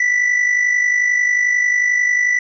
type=tone with amplitude modulation; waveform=triangle; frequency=1972 Hz; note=B6; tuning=3 cents flat; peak=-9 dBFS; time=0-2.39 s; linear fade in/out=5 ms; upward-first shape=sine; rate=51.2 Hz; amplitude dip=55%; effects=resampled to 16000 Hz